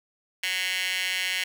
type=tone with high-pass filter; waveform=15% pulse; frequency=185 Hz; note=F#3; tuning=in tune; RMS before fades=-28 dBFS; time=0.43-1.44 s; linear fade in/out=5 ms; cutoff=2400 Hz; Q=5; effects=none